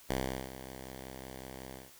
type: tone with ADSR envelope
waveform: 5% pulse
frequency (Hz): 65.41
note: C2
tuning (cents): 0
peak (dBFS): -19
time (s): 0.09-1.92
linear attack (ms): 14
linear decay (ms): 390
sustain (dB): -14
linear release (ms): 180
effects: white hiss -57 dBFS RMS until 1.99 s